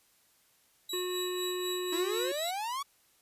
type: tone with tremolo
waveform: sawtooth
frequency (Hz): 3897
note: B7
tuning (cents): -24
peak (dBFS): -31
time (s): 0.89-2.51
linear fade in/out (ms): 5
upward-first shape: sine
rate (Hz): 4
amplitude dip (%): 55
type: harmonic tone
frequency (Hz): 362.5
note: F#4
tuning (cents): -35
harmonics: 1 / 3 / 5 / 7 / 8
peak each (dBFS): -33 / -43 / -47 / -50 / -51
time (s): 0.93-2.32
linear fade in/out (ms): 5
type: exponential sweep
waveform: 45% pulse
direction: up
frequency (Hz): 317.2 to 1154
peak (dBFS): -33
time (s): 1.92-2.83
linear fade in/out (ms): 10
effects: white hiss -67 dBFS RMS until 3.21 s + resampled to 32000 Hz